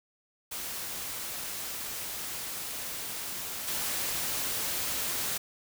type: noise with level steps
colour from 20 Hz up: white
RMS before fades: -37 / -32 dBFS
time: 0.51-5.38 s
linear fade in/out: 10 ms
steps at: 3.67 s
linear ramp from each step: 10 ms
effects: none